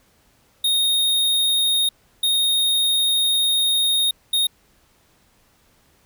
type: tone bursts at uneven times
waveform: square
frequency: 3711 Hz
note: A#7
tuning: 9 cents flat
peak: -17 dBFS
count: 3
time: 0.64-1.89 / 2.23-4.11 / 4.33-4.47 s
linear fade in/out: 5 ms
effects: pink hiss -59 dBFS RMS until 6.05 s